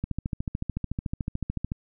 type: click train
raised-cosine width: 5 ms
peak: -16 dBFS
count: 24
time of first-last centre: 0.04-1.719 s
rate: 13.7 Hz
effects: none